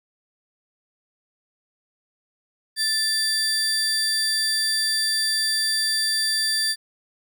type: tone pair together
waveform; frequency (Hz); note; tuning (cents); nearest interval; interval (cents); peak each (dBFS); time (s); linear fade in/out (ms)
35% pulse; 1760 / 4699; A6 / D8; 0 / 0; octave + perfect fourth; 1700; -25 / -20; 2.76-6.76; 50
effects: none